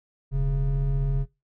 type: tone pair together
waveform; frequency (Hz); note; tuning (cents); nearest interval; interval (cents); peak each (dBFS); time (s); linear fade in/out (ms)
triangle; 40.68 / 136.7; E1 / C#3; -22 / -24; octave + major sixth; 2098; -22; 0.31-1.26; 50
effects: noise-tail reverb RT60 0.2 s tail -17 dB re dry